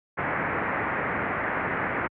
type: low-pass noise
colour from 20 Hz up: white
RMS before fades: -28 dBFS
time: 0.17-2.08 s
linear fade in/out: 20 ms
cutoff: 2100 Hz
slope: 48 dB/octave
effects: high-pass 80 Hz 12 dB/octave